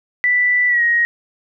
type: tone with pitch glide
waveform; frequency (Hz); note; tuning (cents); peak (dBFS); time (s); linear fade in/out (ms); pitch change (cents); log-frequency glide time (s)
sine; 1975.5 to 1883; B6 to A#6; 0 to +17; -12; 0.24-1.05; 0; -83; 0.68-0.82
effects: none